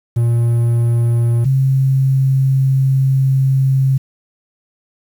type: tone pair in turn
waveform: triangle / sine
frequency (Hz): 117.9 / 133.81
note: A#2 / C3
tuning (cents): +20 / +39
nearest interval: major second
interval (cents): 219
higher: second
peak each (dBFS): -9 / -10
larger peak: first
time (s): 0.16-1.45 / 1.45-3.98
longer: second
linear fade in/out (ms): 10
effects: 7-bit